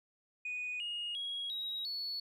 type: tone with pitch steps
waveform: sine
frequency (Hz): 2478 / 2863 / 3308 / 3822 / 4415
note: D#7 / F7 / G#7 / A#7 / C#8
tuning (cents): -8 / +42 / -8 / +43 / -8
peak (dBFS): -35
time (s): 0.45-2.2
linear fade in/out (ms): 5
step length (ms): 350
effects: tanh soft clip ceiling -33 dBFS